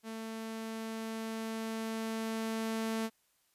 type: tone with level ramp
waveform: sawtooth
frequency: 223.1 Hz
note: A3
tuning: 24 cents sharp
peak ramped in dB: -36 to -28 dBFS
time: 0.03-3.1 s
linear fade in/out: 50 ms
effects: white hiss -73 dBFS RMS until 3.54 s + resampled to 32000 Hz